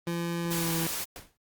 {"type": "tone with pitch glide", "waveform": "25% pulse", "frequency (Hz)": [170.4, 164.6], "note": ["F3", "E3"], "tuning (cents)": [-42, -2], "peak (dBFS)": -25, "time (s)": [0.07, 0.87], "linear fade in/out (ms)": 2, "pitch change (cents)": -60, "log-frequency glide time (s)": [0.48, 0.74]}
{"type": "noise", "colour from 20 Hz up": "white", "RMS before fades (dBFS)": -33, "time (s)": [0.5, 1.05], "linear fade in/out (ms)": 20}
{"type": "noise with exponential decay", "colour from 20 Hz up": "pink", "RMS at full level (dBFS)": -39, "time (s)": [1.16, 1.37], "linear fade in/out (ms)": 1, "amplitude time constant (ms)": 45}
{"effects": ["Opus 32 kbps"]}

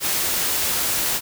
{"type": "noise", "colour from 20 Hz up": "white", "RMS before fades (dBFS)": -22, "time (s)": [0, 1.21], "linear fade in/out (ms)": 50, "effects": []}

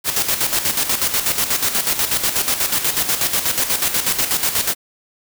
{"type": "noise with tremolo", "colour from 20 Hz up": "white", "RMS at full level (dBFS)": -17, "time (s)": [0.04, 4.75], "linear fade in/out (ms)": 50, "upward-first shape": "square", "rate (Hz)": 8.2, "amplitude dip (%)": 60, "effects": []}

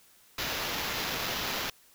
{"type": "noise with sample-and-hold", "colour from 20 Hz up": "blue", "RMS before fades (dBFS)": -33, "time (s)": [0.38, 1.7], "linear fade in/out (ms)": 5, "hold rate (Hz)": 8820, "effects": ["white hiss -60 dBFS RMS until 1.94 s"]}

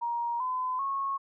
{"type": "tone with pitch steps", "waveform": "sine", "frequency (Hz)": [943, 1016.5, 1095.8], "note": ["A#5", "B5", "C#6"], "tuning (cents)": [20, 50, -20], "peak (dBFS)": -28, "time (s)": [0.01, 1.18], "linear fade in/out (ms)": 20, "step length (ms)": 390, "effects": []}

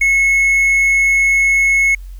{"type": "tone", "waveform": "triangle", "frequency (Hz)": 2186, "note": "C#7", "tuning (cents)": -25, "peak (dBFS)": -8, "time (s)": [0.01, 1.95], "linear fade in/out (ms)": 5, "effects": ["added 45 Hz sine -28 dBFS peak until 2.19 s", "white hiss -53 dBFS RMS until 2.19 s"]}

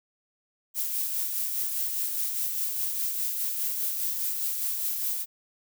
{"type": "noise with tremolo", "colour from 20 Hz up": "violet", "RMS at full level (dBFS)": -28, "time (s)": [0.74, 5.26], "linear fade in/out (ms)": 50, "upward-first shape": "sine", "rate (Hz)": 4.9, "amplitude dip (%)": 35, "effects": []}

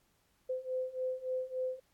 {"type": "beating tone pair", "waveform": "sine", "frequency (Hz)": [511, 514.5], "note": ["C5", "C5"], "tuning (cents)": [-41, -29], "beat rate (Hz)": 3.5, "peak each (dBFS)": [-38, -36], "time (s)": [0.49, 1.8], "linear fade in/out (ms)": 10, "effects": ["pink hiss -73 dBFS RMS until 1.93 s", "AAC 64 kbps"]}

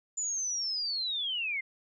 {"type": "linear sweep", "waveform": "sine", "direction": "down", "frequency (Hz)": [7070, 2062], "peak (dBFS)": -30, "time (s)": [0.17, 1.61], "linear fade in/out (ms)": 10, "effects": []}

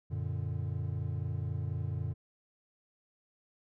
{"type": "chord", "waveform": "triangle", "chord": "Gb augmented", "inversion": "none", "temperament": "equal", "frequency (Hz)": [92.5, 116.54, 146.83], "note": ["Gb2", "Bb2", "D3"], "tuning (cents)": [0, 0, 0], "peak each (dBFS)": [-34, -35, -36], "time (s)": [0.1, 2.14], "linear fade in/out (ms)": 20, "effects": []}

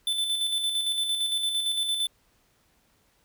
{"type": "tone with tremolo", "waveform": "square", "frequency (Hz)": 3520, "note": "A7", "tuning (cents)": 0, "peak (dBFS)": -24, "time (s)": [0.07, 2.07], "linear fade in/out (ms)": 2, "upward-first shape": "square", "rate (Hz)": 8.8, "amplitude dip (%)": 40, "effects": ["pink hiss -66 dBFS RMS until 3.24 s"]}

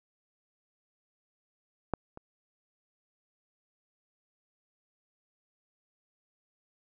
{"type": "clicks", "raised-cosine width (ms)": 1, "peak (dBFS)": [-14, -30], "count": 2, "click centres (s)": [1.937, 2.174], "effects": []}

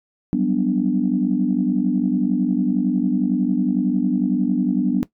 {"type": "chord", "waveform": "sine", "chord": "G major seventh", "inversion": "third", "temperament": "equal", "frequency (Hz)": [185, 196, 246.9, 293.7], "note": ["F#3", "G3", "B3", "D4"], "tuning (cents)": [0, 0, 0, 0], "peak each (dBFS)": [-23, -23, -20, -21], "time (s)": [0.33, 5.03], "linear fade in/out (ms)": 0, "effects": ["noise-tail reverb RT60 0.1 s tail -17 dB re dry", "tanh soft clip ceiling -6 dBFS"]}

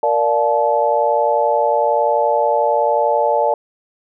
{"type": "chord", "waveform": "sine", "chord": "Bb major seventh", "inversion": "none", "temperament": "equal with one note detuned", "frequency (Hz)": [466.2, 587.3, 698.5, 865.4], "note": ["Bb4", "D5", "F5", "A5"], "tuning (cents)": [0, 0, 0, -29], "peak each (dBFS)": [-20, -17, -21, -17], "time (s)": [0.03, 3.54], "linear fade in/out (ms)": 2, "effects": []}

